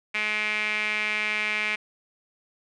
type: tone with band-pass filter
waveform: sawtooth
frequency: 212.4 Hz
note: G#3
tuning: 39 cents sharp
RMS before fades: -27 dBFS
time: 0.14-1.76 s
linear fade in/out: 10 ms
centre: 2300 Hz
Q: 6.1
effects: resampled to 22050 Hz + 9-bit